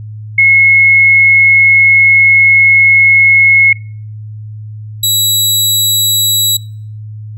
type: tone pair in turn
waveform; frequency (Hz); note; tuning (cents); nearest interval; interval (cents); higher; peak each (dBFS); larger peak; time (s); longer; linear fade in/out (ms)
sine / 20% pulse; 2175 / 3900; C#7 / B7; -33 / -23; minor seventh; 1010; second; -3; neither; 0.38-3.73 / 5.03-6.57; first; 5
effects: noise-tail reverb RT60 0.5 s tail -23 dB re dry + added 107 Hz sine -23 dBFS peak until 7.37 s